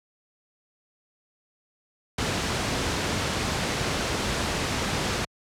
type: noise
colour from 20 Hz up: pink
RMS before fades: -26 dBFS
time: 2.18-5.25 s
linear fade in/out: 5 ms
effects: high-pass 60 Hz 12 dB/octave + low-pass 7000 Hz 12 dB/octave